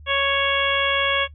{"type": "harmonic tone", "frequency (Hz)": 554.4, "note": "C#5", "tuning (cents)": 0, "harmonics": [1, 2, 3, 4, 5, 6], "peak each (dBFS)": [-25, -25, -25, -25, -25, -25], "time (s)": [0.06, 1.28], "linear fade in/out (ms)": 50, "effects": ["noise-tail reverb RT60 0.1 s tail -21 dB re dry", "added 75 Hz sine -40 dBFS peak until 1.34 s"]}